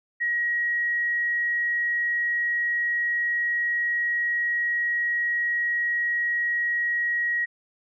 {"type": "tone", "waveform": "sine", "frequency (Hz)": 1900, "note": "A#6", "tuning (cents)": 33, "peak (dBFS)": -22, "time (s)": [0.2, 7.46], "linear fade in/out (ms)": 20, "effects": []}